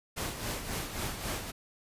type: noise with tremolo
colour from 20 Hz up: pink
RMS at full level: -34 dBFS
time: 0.16-1.52 s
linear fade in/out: 20 ms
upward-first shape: sine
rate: 3.7 Hz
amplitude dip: 55%
effects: resampled to 32000 Hz